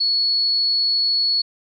sine tone, 4386 Hz, C#8, 19 cents flat, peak -16 dBFS, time 0-1.42 s, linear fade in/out 10 ms, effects none

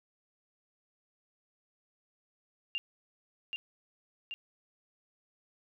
sine tone with echo, 2794 Hz, F7, in tune, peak -31 dBFS, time 2.75-2.78 s, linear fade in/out 0 ms, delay 780 ms, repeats 2, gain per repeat -3 dB, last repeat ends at 4.34 s, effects none

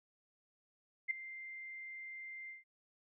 sine tone with ADSR envelope, 2092 Hz, C7, 1 cent flat, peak -29 dBFS, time 1.08-2.64 s, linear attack 27 ms, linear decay 7 ms, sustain -16 dB, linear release 150 ms, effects none

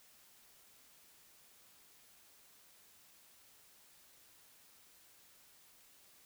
silence, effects white hiss -64 dBFS RMS until 6.25 s

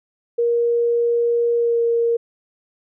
sine tone with pitch glide, 471.6 to 466.5 Hz, A#4 to A#4, +20 to +1 cents, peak -15 dBFS, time 0.38-2.17 s, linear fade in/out 10 ms, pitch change -19 cents, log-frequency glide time 1.55-1.81 s, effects none

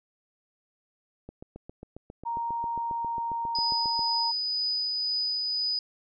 click train, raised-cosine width 2 ms, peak -28 dBFS, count 21, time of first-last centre 1.29-3.993 s, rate 7.4 Hz
sine tone with pitch glide, 932.3 to 925.9 Hz, A#5 to A#5, 0 to -12 cents, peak -28 dBFS, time 2.25-4.32 s, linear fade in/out 20 ms, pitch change -12 cents, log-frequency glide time 2.61-4.09 s
sine tone with tremolo, 4978 Hz, D#8, in tune, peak -25 dBFS, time 3.55-5.79 s, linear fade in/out 2 ms, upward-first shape triangle, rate 2 Hz, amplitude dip 25%
effects none

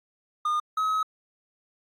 triangle tone pair in turn, 1218 / 1277.2 Hz, D#6 / D#6, -37 / +45 cents, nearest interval minor second, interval 82 cents, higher second, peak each -21 dBFS, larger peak neither, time 0.45-0.6 / 0.77-1.03 s, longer second, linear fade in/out 5 ms, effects AAC 48 kbps

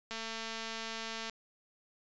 click train, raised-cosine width 0.2 ms, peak -23 dBFS, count 268, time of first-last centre 0.11-1.297 s, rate 225 Hz, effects resampled to 16000 Hz

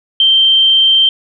sine tone, 3136 Hz, G7, in tune, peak -6 dBFS, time 0.2-1.09 s, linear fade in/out 2 ms, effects none

